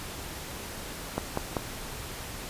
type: click train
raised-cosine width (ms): 1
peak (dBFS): -13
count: 3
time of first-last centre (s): 1.18-1.568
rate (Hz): 5.16
effects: pink hiss -39 dBFS RMS until 2.49 s + resampled to 32000 Hz